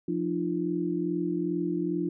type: tone cluster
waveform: sine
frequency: 175.3 / 300.8 / 343.2 Hz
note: F3 / D4 / F4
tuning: +7 / +42 / -30 cents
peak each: -32 / -30 / -30 dBFS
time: 0.08-2.09 s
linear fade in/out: 5 ms
effects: none